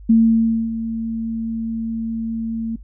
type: tone with ADSR envelope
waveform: sine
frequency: 226.2 Hz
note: A3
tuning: 48 cents sharp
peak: -8 dBFS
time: 0.09-2.76 s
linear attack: 10 ms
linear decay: 600 ms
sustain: -13 dB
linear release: 6 ms
effects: noise-tail reverb RT60 0.1 s tail -20 dB re dry + added 50 Hz sine -36 dBFS peak until 2.83 s